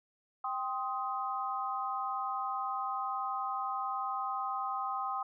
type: chord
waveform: sine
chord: C minor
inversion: second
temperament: just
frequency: 784.9 / 1046.5 / 1255.8 Hz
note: G5 / C6 / Eb6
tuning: +2 / 0 / +16 cents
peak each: -37 / -38 / -36 dBFS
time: 0.44-5.23 s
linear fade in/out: 5 ms
effects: none